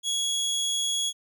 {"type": "tone", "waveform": "25% pulse", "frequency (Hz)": 3339, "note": "G#7", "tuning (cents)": 9, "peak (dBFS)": -21, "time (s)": [0.03, 1.13], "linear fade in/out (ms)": 50, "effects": []}